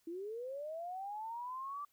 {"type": "linear sweep", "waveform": "sine", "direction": "up", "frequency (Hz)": [322.1, 1174.7], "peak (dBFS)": -40, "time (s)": [0.07, 1.85], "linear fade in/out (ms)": 5, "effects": ["white hiss -75 dBFS RMS until 1.92 s"]}